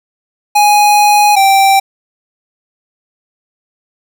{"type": "tone pair in turn", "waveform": "square", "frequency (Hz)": [830.6, 781.5], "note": ["G#5", "G5"], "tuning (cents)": [0, -6], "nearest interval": "minor second", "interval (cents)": 106, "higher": "first", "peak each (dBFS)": -6, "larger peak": "neither", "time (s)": [[0.55, 1.36], [1.36, 1.8]], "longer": "first", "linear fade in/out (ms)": 10, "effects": []}